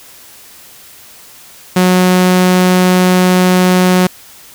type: tone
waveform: sawtooth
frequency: 182.7 Hz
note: F#3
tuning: 22 cents flat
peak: -3 dBFS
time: 1.76-4.07 s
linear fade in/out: 5 ms
effects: white hiss -38 dBFS RMS until 4.54 s